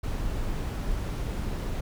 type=noise; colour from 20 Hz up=brown; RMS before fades=-30 dBFS; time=0.03-1.81 s; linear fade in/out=10 ms; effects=none